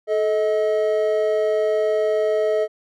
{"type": "tone pair together", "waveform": "triangle", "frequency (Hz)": [433.4, 631.9], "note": ["A4", "D#5"], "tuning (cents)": [-26, 27], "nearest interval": "perfect fifth", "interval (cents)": 653, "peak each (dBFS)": -18, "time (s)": [0.07, 2.68], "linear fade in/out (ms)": 50, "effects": []}